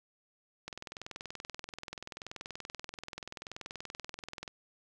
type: click train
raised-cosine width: 0.2 ms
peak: -24 dBFS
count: 80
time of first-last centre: 0.68-4.478 s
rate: 20.8 Hz
effects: none